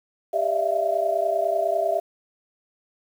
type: tone cluster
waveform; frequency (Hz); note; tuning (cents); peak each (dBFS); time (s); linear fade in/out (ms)
sine; 396.9 / 591 / 655 / 685; G4 / D5 / E5 / F5; +22 / +11 / -11 / -34; -30 / -28 / -23 / -25; 0.33-2; 10
effects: 8-bit